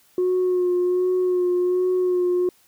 sine tone with vibrato, 362 Hz, F#4, 38 cents flat, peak -16 dBFS, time 0.18-2.49 s, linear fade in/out 2 ms, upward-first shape sine, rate 1.3 Hz, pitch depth 24 cents each way, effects tanh soft clip ceiling -15 dBFS + white hiss -58 dBFS RMS until 2.67 s

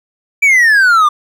triangle exponential sweep, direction down, 2349 to 1174.7 Hz, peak -4 dBFS, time 0.42-1.09 s, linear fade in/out 10 ms, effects none

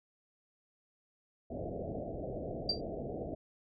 white low-pass noise, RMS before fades -40 dBFS, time 1.5-3.35 s, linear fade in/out 10 ms, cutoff 710 Hz, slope 96 dB/octave
sine tone with exponential decay, 4699 Hz, D8, in tune, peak -25 dBFS, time 2.69-2.81 s, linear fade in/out 5 ms, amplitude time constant 26 ms
effects none

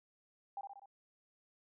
sine tone with echo, 798 Hz, G5, 31 cents sharp, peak -39 dBFS, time 0.57-0.61 s, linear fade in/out 2 ms, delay 62 ms, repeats 4, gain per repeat -4 dB, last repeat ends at 0.858 s, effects none

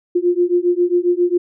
sine beating tone pair, 349.2 / 356.6 Hz, F4 / F4, 0 / +36 cents, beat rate 7.4 Hz, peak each -16 dBFS, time 0.15-1.38 s, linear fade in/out 10 ms, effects none

